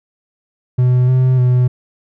triangle tone with pitch steps, 125.4 / 128.7 / 125.1 Hz, B2 / C3 / B2, +27 / -28 / +23 cents, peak -7 dBFS, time 0.78-1.68 s, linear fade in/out 10 ms, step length 300 ms, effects none

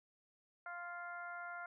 harmonic tone, 349.2 Hz, F4, in tune, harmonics 2 / 3 / 4 / 5 / 6, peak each -49 / -54 / -46 / -60 / -57 dBFS, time 0.66-1.66 s, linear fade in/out 2 ms, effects none

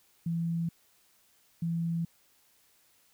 sine tone pair in turn, 167.4 / 167.4 Hz, E3 / E3, +27 / +27 cents, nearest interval unison, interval 0 cents, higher neither, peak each -28 / -28 dBFS, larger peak neither, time 0.26-0.69 / 1.62-2.05 s, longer neither, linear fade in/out 5 ms, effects white hiss -66 dBFS RMS until 3.13 s

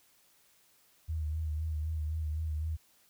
sine tone with vibrato, 78 Hz, D#2, 5 cents sharp, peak -31 dBFS, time 1.08-2.77 s, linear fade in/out 20 ms, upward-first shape sine, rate 3.9 Hz, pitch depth 46 cents each way, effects white hiss -66 dBFS RMS until 3.09 s

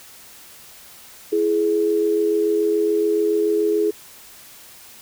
sine tone pair together, 333 / 420 Hz, E4 / G#4, +18 / +19 cents, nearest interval major third, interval 401 cents, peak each -22 / -17 dBFS, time 1.32-3.91 s, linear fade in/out 10 ms, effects white hiss -44 dBFS RMS until 5.01 s

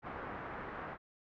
white low-pass noise, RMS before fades -44 dBFS, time 0.02-0.98 s, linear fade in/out 50 ms, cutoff 1600 Hz, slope 24 dB/octave, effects none

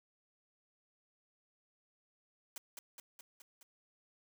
white noise with echo, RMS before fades -45 dBFS, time 2.56-2.58 s, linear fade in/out 2 ms, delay 210 ms, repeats 5, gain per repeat -3 dB, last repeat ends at 3.63 s, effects none

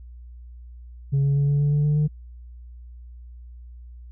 sine tone with pitch steps, 138.59 / 140.2 / 141.83 / 143.48 / 145.14 / 146.83 / 148.54 / 150.26 Hz, C#3 / C#3 / C#3 / D3 / D3 / D3 / D3 / D3, 0 / +20 / +40 / -40 / -20 / 0 / +20 / +40 cents, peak -15 dBFS, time 1.12-2.08 s, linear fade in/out 20 ms, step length 120 ms, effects tanh soft clip ceiling -16 dBFS + added 60 Hz sine -39 dBFS peak until 4.11 s

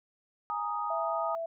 sine chord, Ab suspended second, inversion none, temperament equal, 830.6 / 932.3 / 1244.5 Hz, Ab5 / Bb5 / Eb6, 0 / 0 / 0 cents, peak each -36 / -36 / -33 dBFS, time 0.5-1.35 s, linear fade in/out 0 ms
sine tone, 663 Hz, E5, 10 cents sharp, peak -32 dBFS, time 0.9-1.46 s, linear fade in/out 5 ms
effects none

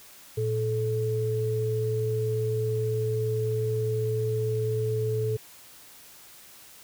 sine tone pair together, 114.78 / 434.1 Hz, A#2 / A4, -26 / -23 cents, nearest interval octave + major seventh, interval 2303 cents, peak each -27 dBFS, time 0.37-5.37 s, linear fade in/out 10 ms, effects white hiss -50 dBFS RMS until 6.83 s

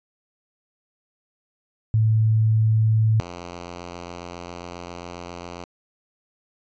sine / 5% pulse tone pair in turn, 110.1 / 87.39 Hz, A2 / F2, +2 / +2 cents, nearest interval major third, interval 400 cents, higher first, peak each -15 / -23 dBFS, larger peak first, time 1.94-3.2 / 3.2-5.64 s, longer second, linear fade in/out 0 ms, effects resampled to 16000 Hz

